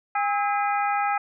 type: harmonic tone with a mistuned harmonic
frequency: 406.6 Hz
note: G#4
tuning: 37 cents flat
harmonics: 2 / 3 / 4 / 5 / 6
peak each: -23 / -27 / -34 / -34 / -35 dBFS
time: 0.15-1.18 s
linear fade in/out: 5 ms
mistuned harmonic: 3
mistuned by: +100 cents
effects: none